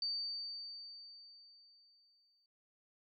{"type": "tone with exponential decay", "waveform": "sine", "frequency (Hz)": 4600, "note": "D8", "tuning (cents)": -37, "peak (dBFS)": -34, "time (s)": [0.02, 2.46], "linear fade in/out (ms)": 2, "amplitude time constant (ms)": 530, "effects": []}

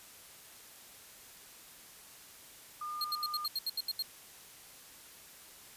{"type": "tone", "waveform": "sine", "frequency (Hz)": 1211, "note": "D#6", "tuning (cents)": -47, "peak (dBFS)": -37, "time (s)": [2.81, 3.46], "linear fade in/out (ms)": 5}
{"type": "tone bursts", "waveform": "45% pulse", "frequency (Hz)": 4234, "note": "C8", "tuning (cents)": 20, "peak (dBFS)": -31, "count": 10, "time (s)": [3.01, 4.024], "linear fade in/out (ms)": 2, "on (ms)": 33, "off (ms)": 76}
{"effects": ["white hiss -54 dBFS RMS until 5.76 s", "resampled to 32000 Hz"]}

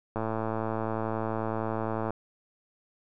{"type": "click train", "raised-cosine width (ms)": 1, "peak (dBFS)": -17, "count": 217, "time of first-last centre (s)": [0.16, 2.106], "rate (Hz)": 111, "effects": []}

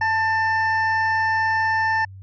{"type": "tone pair together", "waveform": "triangle", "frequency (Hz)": [882.2, 1789], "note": ["A5", "A6"], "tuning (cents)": [4, 28], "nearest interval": "octave", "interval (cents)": 1224, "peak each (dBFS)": -19, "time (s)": [0.01, 2.05], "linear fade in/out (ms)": 5, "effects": ["added 96 Hz sine -37 dBFS peak until 2.22 s", "resampled to 16000 Hz"]}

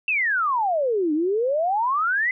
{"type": "exponential two-way sweep", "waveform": "sine", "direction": "down then up", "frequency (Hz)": [2730, 293.7, 2066], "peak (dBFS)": -19, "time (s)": [0.08, 2.31], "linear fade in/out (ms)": 2, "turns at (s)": 1.13, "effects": []}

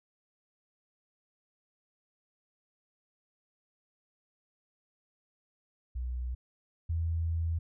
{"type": "tone pair in turn", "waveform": "sine", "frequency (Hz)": [61.9, 82.63], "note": ["B1", "E2"], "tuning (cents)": [5, 5], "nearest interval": "perfect fourth", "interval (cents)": 500, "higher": "second", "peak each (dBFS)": [-32, -28], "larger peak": "second", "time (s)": [[5.95, 6.35], [6.89, 7.59]], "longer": "second", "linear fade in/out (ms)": 10, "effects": []}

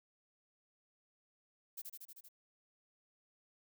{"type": "noise with echo", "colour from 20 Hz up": "violet", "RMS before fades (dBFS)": -45, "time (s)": [1.77, 1.82], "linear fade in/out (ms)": 10, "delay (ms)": 78, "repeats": 6, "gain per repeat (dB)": -2, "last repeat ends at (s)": 2.288, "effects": []}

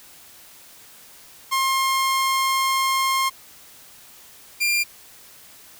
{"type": "tone pair in turn", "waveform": "sawtooth", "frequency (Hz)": [1066, 2393], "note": ["C6", "D7"], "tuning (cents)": [32, 32], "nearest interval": "octave + major second", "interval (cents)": 1400, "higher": "second", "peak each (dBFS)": -15, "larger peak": "neither", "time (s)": [[1.51, 3.3], [4.6, 4.84]], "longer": "first", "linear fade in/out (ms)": 20, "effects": ["white hiss -47 dBFS RMS until 5.79 s"]}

